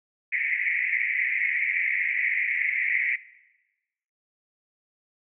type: band-pass noise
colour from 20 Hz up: white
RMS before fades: -26 dBFS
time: 0.32-3.16 s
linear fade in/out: 5 ms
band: 1900 to 2300 Hz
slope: 96 dB/octave
effects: noise-tail reverb RT60 1.0 s tail -18 dB re dry